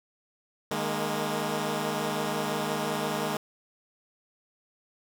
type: chord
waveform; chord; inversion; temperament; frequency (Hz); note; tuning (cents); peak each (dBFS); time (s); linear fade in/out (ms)
10% pulse; D# suspended fourth; none; equal with one note detuned; 153.42 / 207.7 / 233.1; D#3 / G#3 / A#3; -24 / 0 / 0; -25 / -23 / -25; 0.71-3.37; 2
effects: none